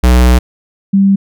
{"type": "tone pair in turn", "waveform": ["square", "sine"], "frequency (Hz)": [61.8, 196.2], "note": ["B1", "G3"], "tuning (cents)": [2, 2], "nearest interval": "octave + minor sixth", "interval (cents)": 2000, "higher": "second", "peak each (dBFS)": -5, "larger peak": "neither", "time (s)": [[0.03, 0.39], [0.93, 1.16]], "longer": "first", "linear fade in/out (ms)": 10, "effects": []}